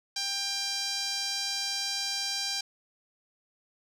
sawtooth tone with band-pass filter, 794 Hz, G5, 22 cents sharp, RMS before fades -32 dBFS, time 0.16-2.61 s, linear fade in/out 5 ms, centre 5100 Hz, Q 3, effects none

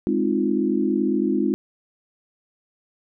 sine chord, F minor seventh, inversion first, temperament equal, 207.7 / 261.6 / 311.1 / 349.2 Hz, Ab3 / C4 / Eb4 / F4, 0 / 0 / 0 / 0 cents, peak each -24 dBFS, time 0.07-1.54 s, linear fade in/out 0 ms, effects none

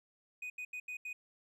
triangle tone bursts at uneven times, 2489 Hz, D#7, in tune, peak -38 dBFS, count 5, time 0.42-0.5 / 0.58-0.65 / 0.73-0.8 / 0.88-0.97 / 1.05-1.13 s, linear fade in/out 5 ms, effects none

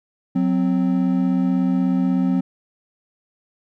triangle tone pair together, 184.1 / 260.5 Hz, F#3 / C4, -8 / -7 cents, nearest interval tritone, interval 601 cents, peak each -17 dBFS, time 0.35-2.41 s, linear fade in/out 10 ms, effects none

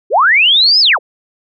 sine linear two-way sweep, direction up then down, 337.7 to 5280 to 337.7 Hz, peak -6 dBFS, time 0.1-0.99 s, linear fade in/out 50 ms, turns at 0.8 s, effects none

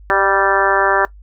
harmonic tone with a mistuned harmonic, 195.4 Hz, G3, 5 cents flat, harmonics 2 / 3 / 4 / 5 / 6 / 7 / 8 / 9, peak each -20 / -20 / -20 / -20 / -20 / -20 / -20 / -20 dBFS, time 0.1-1.05 s, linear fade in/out 0 ms, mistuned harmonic 3, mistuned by +26 cents, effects noise-tail reverb RT60 0.1 s tail -19 dB re dry + added 50 Hz sine -37 dBFS peak until 1.22 s

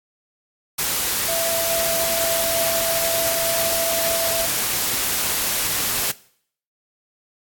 sine tone in noise, 667 Hz, E5, 20 cents sharp, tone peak -23 dBFS, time 1.28-4.46 s, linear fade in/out 10 ms, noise white, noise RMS -22 dBFS, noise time 0.78-6.12 s, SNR -4 dB, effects noise-tail reverb RT60 0.6 s tail -20 dB re dry + AAC 64 kbps

